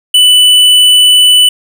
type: tone with tanh clipping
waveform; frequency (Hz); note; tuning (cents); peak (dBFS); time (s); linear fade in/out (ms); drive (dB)
sine; 2983; F#7; +13; -4; 0.14-1.49; 5; 13
effects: none